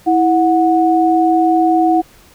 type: tone pair together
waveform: sine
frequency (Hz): 327 / 734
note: E4 / F#5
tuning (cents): -14 / -14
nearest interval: octave + major second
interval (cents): 1400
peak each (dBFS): -12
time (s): 0.06-2.02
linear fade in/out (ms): 20
effects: pink hiss -46 dBFS RMS until 2.34 s